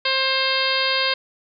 harmonic tone, 530 Hz, C5, 22 cents sharp, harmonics 1 / 2 / 3 / 4 / 5 / 6 / 7 / 8 / 9, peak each -27 / -27 / -27 / -27 / -27 / -27 / -27 / -27 / -27 dBFS, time 0.05-1.14 s, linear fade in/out 5 ms, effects none

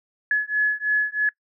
sine beating tone pair, 1700 / 1703.1 Hz, G#6 / G#6, +40 / +43 cents, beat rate 3.1 Hz, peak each -22 dBFS, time 0.31-1.29 s, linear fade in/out 2 ms, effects noise-tail reverb RT60 0.1 s tail -24 dB re dry

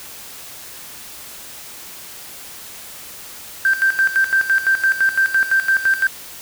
triangle tone with tremolo, 1568 Hz, G6, in tune, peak -8 dBFS, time 3.65-6.07 s, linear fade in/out 2 ms, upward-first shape square, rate 5.9 Hz, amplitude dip 80%, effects tanh soft clip ceiling -9 dBFS + white hiss -36 dBFS RMS until 6.41 s

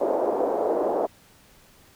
pink band-pass noise, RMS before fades -24 dBFS, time 0-1.07 s, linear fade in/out 20 ms, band 380 to 720 Hz, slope 24 dB/octave, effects pink hiss -55 dBFS RMS until 1.95 s

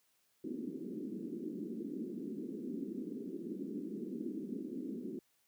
pink band-pass noise, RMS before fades -42 dBFS, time 0.44-5.19 s, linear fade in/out 2 ms, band 200 to 380 Hz, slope 48 dB/octave, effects white hiss -75 dBFS RMS until 5.47 s + high-pass 80 Hz 12 dB/octave

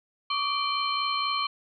sine tone cluster, 1131 / 1195 / 2360 / 3077 / 4185 Hz, C#6 / D6 / D7 / G7 / C8, +34 / +30 / +8 / -33 / 0 cents, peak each -28 / -35 / -34 / -33 / -32 dBFS, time 0.3-1.47 s, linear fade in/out 5 ms, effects none

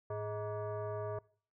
sine tone with frequency modulation, 107 Hz, A2, 48 cents flat, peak -36 dBFS, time 0.1-1.19 s, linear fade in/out 5 ms, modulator 526 Hz, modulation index 1.5, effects noise-tail reverb RT60 0.5 s tail -23 dB re dry

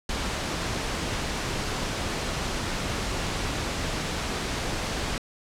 pink noise, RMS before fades -29 dBFS, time 0.09-5.18 s, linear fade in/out 2 ms, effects low-pass 7000 Hz 12 dB/octave

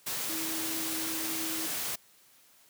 sine tone in noise, 321.4 Hz, E4, 44 cents flat, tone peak -38 dBFS, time 0.29-1.67 s, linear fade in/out 10 ms, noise white, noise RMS -34 dBFS, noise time 0.06-1.96 s, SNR -7 dB, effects white hiss -61 dBFS RMS until 2.69 s + high-pass 100 Hz 12 dB/octave

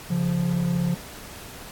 triangle tone pair together, 138.59 / 174.61 Hz, C#3 / F3, 0 / 0 cents, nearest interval major third, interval 400 cents, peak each -25 / -20 dBFS, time 0.1-0.95 s, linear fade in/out 10 ms, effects pink hiss -41 dBFS RMS until 1.71 s + AAC 64 kbps

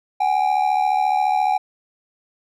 triangle ring-modulated tone, 790 Hz, G5, 13 cents sharp, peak -11 dBFS, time 0.2-1.58 s, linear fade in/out 10 ms, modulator 37.2 Hz, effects none

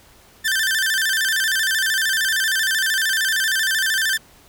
sawtooth tone with vibrato, 1661.2 Hz, G#6, in tune, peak -14 dBFS, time 0.44-4.18 s, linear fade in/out 20 ms, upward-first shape square, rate 13 Hz, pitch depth 110 cents each way, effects pink hiss -50 dBFS RMS until 4.48 s

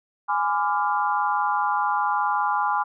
sine chord, G# diminished seventh, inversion none, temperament equal with one note detuned, 830.6 / 1009.7 / 1174.7 / 1396.9 Hz, G#5 / B5 / D6 / F6, 0 / +38 / 0 / 0 cents, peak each -24 / -25 / -27 / -29 dBFS, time 0.28-2.84 s, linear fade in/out 20 ms, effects none

